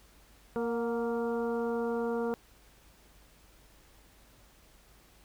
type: harmonic tone with a mistuned harmonic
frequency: 233.1 Hz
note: A#3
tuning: in tune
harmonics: 1 / 2 / 3 / 4 / 5 / 6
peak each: -34 / -31 / -42 / -42 / -46 / -45 dBFS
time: 0.56-2.34 s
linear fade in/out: 0 ms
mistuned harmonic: 3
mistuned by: +40 cents
effects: added 50 Hz sine -61 dBFS peak until 5.24 s + pink hiss -61 dBFS RMS until 5.24 s